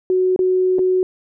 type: tone with dropouts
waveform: sine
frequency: 370 Hz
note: F#4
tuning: in tune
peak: -13 dBFS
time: 0.1-1.03 s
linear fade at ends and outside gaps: 1 ms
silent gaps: 0.362-0.391 / 0.785-0.791 s
effects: none